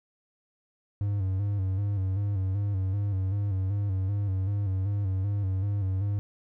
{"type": "tone with vibrato", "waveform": "triangle", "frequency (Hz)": 98.1, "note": "G2", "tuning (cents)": 2, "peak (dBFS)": -23, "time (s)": [1.01, 6.19], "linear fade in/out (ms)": 0, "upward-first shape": "square", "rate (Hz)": 2.6, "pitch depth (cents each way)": 61, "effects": []}